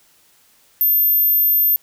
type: tone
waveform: sine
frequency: 13350 Hz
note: G#9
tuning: 8 cents sharp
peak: -12 dBFS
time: 0.81-1.76 s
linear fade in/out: 0 ms
effects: white hiss -55 dBFS RMS until 1.82 s